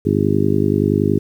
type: harmonic tone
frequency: 50.6 Hz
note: G#1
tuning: 44 cents flat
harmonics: 2 / 3 / 4 / 5 / 6 / 7 / 8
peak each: -21 / -21 / -21 / -21 / -21 / -21 / -21 dBFS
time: 0.05-1.19 s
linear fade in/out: 10 ms
effects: 8-bit